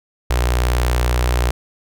sawtooth tone with notch filter, 61 Hz, B1, 21 cents flat, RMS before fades -17 dBFS, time 0.3-1.51 s, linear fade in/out 5 ms, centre 200 Hz, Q 0.62, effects none

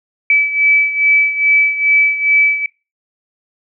sine beating tone pair, 2300 / 2302.4 Hz, D7 / D7, -37 / -35 cents, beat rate 2.4 Hz, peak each -11 / -16 dBFS, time 0.3-2.66 s, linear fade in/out 2 ms, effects noise-tail reverb RT60 0.3 s tail -25 dB re dry

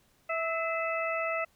harmonic tone with a mistuned harmonic, 654 Hz, E5, 14 cents flat, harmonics 1 / 2 / 3 / 4, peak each -32 / -34 / -36 / -36 dBFS, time 0.29-1.45 s, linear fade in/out 10 ms, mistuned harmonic 3, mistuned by +54 cents, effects pink hiss -67 dBFS RMS until 1.55 s

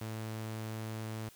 sawtooth tone, 110 Hz, A2, in tune, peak -34 dBFS, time 0.01-1.29 s, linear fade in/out 5 ms, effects white hiss -59 dBFS RMS until 1.35 s

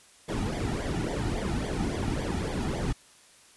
brown noise with flanger, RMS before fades -30 dBFS, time 0.28-2.93 s, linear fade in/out 10 ms, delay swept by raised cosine 0.73 to 1.93 ms, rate 3.6 Hz, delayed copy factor -0.75, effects white hiss -56 dBFS RMS until 3.56 s + resampled to 24000 Hz

